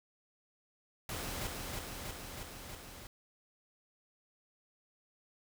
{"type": "noise with echo", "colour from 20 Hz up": "pink", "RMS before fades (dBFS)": -40, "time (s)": [1.09, 1.47], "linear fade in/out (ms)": 2, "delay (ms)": 320, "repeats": 5, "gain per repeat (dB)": -2, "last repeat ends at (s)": 3.07, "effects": []}